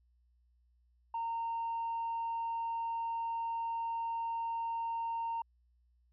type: tone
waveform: sine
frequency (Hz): 920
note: A#5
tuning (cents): -23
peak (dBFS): -32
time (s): 1.14-5.42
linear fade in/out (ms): 5
effects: tanh soft clip ceiling -31 dBFS + added 60 Hz sine -67 dBFS peak until 6.12 s